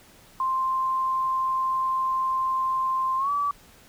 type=tone with pitch glide; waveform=sine; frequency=1048 to 1149.5 Hz; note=C6 to D6; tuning=+2 to -37 cents; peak=-22 dBFS; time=0.4-3.51 s; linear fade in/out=2 ms; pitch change=+161 cents; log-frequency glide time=3.17-3.31 s; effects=pink hiss -53 dBFS RMS until 3.88 s